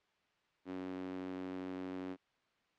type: tone with high-pass filter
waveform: sawtooth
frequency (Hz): 92.5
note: F#2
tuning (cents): 0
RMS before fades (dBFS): -43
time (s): 0.65-2.17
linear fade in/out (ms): 50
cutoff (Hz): 280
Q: 3.3
effects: white hiss -75 dBFS RMS until 2.78 s + low-pass 3000 Hz 12 dB/octave